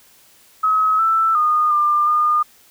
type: tone with pitch steps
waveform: sine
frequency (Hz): 1278 / 1325 / 1226 / 1196 / 1216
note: D#6 / E6 / D#6 / D6 / D#6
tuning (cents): +46 / +9 / -26 / +31 / -40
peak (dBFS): -13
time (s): 0.63-2.43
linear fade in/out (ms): 10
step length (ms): 360
effects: white hiss -51 dBFS RMS until 2.7 s